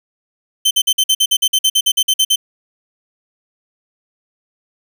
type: tone bursts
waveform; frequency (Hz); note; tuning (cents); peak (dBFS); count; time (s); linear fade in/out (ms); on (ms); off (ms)
sawtooth; 3087; G7; -27; -7; 16; 0.65-2.359; 10; 59; 51
effects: none